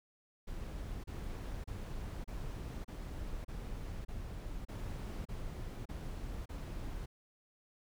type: noise bursts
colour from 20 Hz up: brown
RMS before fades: -42 dBFS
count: 11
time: 0.47-7.06 s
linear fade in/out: 10 ms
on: 570 ms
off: 32 ms
effects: none